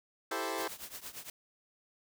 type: chord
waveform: 15% pulse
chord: A minor seventh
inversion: second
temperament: equal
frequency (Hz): 329.6 / 392 / 440 / 523.3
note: E4 / G4 / A4 / C5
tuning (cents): 0 / 0 / 0 / 0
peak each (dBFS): -33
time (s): 0.31-0.68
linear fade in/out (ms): 5
type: noise with tremolo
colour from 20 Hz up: white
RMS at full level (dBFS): -42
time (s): 0.58-1.3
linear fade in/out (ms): 2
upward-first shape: triangle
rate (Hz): 8.7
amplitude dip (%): 90
effects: none